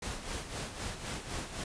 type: noise with tremolo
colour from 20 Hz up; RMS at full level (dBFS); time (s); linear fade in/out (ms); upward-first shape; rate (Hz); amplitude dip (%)
pink; -37; 0.02-1.64; 5; sine; 3.9; 60
effects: resampled to 22050 Hz